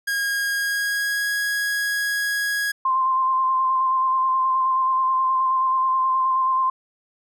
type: tone with pitch glide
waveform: 45% pulse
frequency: 1633 to 1657.7 Hz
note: G#6 to G#6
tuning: -30 to -4 cents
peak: -21 dBFS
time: 0.07-2.72 s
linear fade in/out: 10 ms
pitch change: +26 cents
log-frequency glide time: 0.56-1.29 s
type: tone with vibrato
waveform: sine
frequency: 1046.5 Hz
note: C6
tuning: in tune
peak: -17 dBFS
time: 2.85-6.7 s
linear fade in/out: 5 ms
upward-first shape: square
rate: 9.4 Hz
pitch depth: 15 cents each way
effects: none